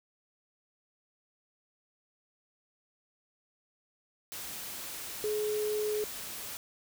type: tone in noise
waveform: sine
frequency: 423.8 Hz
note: G#4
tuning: 35 cents sharp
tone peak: -29 dBFS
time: 5.24-6.04 s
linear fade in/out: 0 ms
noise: white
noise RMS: -41 dBFS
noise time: 4.32-6.57 s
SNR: +9 dB
effects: none